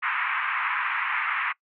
pink band-pass noise, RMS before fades -27 dBFS, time 0.02-1.53 s, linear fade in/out 20 ms, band 1000 to 2500 Hz, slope 48 dB/octave, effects noise-tail reverb RT60 0.1 s tail -23 dB re dry

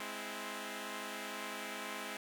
5% pulse chord, Ab augmented, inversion none, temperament equal with one note detuned, 209.7 / 261.6 / 329.6 Hz, Ab3 / C4 / E4, +17 / 0 / 0 cents, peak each -33 / -34 / -35 dBFS, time 0-2.17 s, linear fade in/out 2 ms, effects none

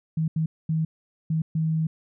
sine tone bursts at uneven times, 159.5 Hz, D#3, 43 cents sharp, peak -21 dBFS, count 5, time 0.17-0.28 / 0.36-0.46 / 0.69-0.85 / 1.3-1.42 / 1.55-1.87 s, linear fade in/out 5 ms, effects none

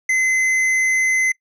sine tone with hard clipping, 2049 Hz, C7, 37 cents flat, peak -16 dBFS, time 0.09-1.32 s, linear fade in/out 5 ms, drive 8 dB, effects noise-tail reverb RT60 0.1 s tail -24 dB re dry

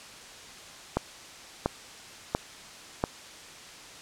click train, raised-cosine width 1 ms, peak -10 dBFS, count 4, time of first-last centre 0.97-3.039 s, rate 1.45 Hz, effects white hiss -46 dBFS RMS until 4.01 s + low-pass 7000 Hz 12 dB/octave

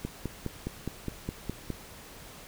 click train, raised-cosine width 3 ms, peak -19 dBFS, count 9, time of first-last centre 0.05-1.703 s, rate 4.84 Hz, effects pink hiss -48 dBFS RMS until 2.47 s

